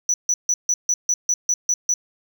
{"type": "tone bursts", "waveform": "sine", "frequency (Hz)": 5930, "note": "F#8", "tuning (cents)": 3, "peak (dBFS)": -13, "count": 10, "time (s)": [0.09, 1.94], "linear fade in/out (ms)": 2, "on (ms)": 50, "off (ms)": 150, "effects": ["tanh soft clip ceiling -15 dBFS"]}